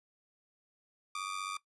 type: ring-modulated tone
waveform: sawtooth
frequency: 1188 Hz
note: D6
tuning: 20 cents sharp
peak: -30 dBFS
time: 1.15-1.57 s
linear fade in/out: 0 ms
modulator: 47.7 Hz
effects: noise-tail reverb RT60 0.1 s tail -17 dB re dry + resampled to 24000 Hz